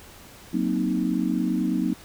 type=chord; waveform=sine; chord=C half-diminished seventh; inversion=second; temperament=equal; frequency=185 / 233.1 / 261.6 / 311.1 Hz; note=Gb3 / Bb3 / C4 / Eb4; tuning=0 / 0 / 0 / 0 cents; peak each=-27 dBFS; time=0.53-1.94 s; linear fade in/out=10 ms; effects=pink hiss -47 dBFS RMS until 2.04 s